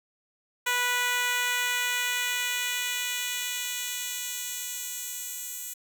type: tone with high-pass filter sweep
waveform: 10% pulse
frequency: 491.3 Hz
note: B4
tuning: 9 cents flat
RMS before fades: -30 dBFS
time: 0.66-5.74 s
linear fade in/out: 10 ms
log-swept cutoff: 990 to 8500 Hz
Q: 0.79
effects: none